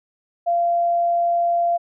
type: tone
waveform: sine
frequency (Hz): 689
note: F5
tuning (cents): -24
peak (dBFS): -16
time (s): 0.46-1.78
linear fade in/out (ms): 20
effects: none